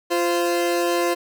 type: tone pair together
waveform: 30% pulse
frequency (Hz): 346.6 / 519.3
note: F4 / C5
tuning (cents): -13 / -13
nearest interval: perfect fifth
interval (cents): 700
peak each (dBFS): -18 / -21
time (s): 0.1-1.15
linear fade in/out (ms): 20
effects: none